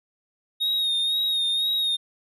triangle tone with vibrato, 3729 Hz, A#7, in tune, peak -20 dBFS, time 0.6-1.97 s, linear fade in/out 20 ms, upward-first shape sine, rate 2 Hz, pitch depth 41 cents each way, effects none

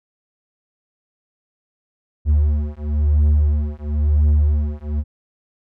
triangle beating tone pair, 73.9 / 74.88 Hz, D2 / D2, +11 / +34 cents, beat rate 0.98 Hz, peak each -15 dBFS, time 2.25-5.04 s, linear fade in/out 50 ms, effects none

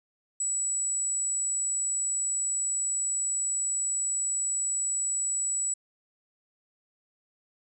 sine tone, 7860 Hz, B8, 9 cents flat, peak -26 dBFS, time 0.4-5.74 s, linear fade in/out 5 ms, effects none

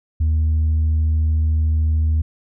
sine tone, 78.4 Hz, D#2, 14 cents sharp, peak -12 dBFS, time 0.2-2.22 s, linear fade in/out 10 ms, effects tanh soft clip ceiling -13 dBFS

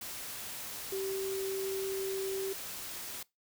sine tone in noise, 386.3 Hz, G4, 25 cents flat, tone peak -33 dBFS, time 0.92-2.53 s, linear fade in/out 5 ms, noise white, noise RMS -42 dBFS, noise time 0.01-3.23 s, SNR +6 dB, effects noise-tail reverb RT60 0.2 s tail -22 dB re dry

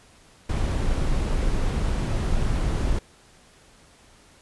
brown noise, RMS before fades -23 dBFS, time 0.49-2.99 s, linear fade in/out 5 ms, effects pink hiss -54 dBFS RMS until 4.41 s + resampled to 24000 Hz

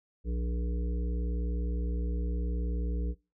harmonic tone, 59.3 Hz, A#1, 30 cents sharp, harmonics 1 / 3 / 5 / 7 / 8, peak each -29 / -39 / -43 / -46 / -47 dBFS, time 0.24-3.15 s, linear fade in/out 50 ms, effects noise-tail reverb RT60 0.3 s tail -23 dB re dry

